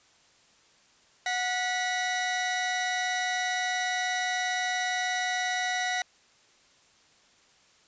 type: tone pair together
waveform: sawtooth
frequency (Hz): 733 / 1949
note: F#5 / B6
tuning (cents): -16 / -23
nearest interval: octave + perfect fourth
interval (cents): 1693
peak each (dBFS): -26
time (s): 1.26-6.02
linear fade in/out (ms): 2
effects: white hiss -61 dBFS RMS until 7.87 s + resampled to 16000 Hz